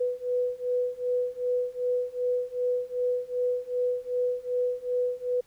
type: beating tone pair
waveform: sine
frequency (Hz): 493.9 / 496.5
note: B4 / B4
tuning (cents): 0 / +9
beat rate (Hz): 2.6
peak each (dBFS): -29 / -28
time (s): 0-5.41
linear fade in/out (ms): 10
effects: pink hiss -63 dBFS RMS until 5.46 s